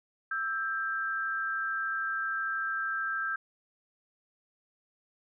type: tone pair together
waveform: sine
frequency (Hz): 1318.5 / 1585.4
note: E6 / G6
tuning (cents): 0 / +19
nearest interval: minor third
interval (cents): 319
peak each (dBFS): -34 / -31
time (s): 0.31-3.36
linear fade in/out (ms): 5
effects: none